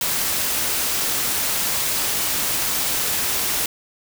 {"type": "noise", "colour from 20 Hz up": "white", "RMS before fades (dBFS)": -22, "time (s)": [0.01, 3.66], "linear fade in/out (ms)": 2, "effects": []}